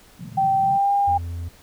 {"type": "band-pass noise", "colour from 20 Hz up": "white", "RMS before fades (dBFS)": -35, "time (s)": [0.19, 0.78], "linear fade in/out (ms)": 5, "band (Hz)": [110, 190], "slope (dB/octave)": 48}
{"type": "tone with pitch glide", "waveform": "sine", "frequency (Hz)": [777, 803.5], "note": ["G5", "G5"], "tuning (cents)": [-16, 43], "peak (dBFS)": -16, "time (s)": [0.37, 1.18], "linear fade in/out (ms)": 10, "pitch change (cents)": 59, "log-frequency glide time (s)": [0.61, 0.92]}
{"type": "tone", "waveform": "triangle", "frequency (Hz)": 85.3, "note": "F2", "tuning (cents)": -40, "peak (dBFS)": -25, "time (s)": [1.07, 1.49], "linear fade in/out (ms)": 10}
{"effects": ["pink hiss -51 dBFS RMS until 1.62 s"]}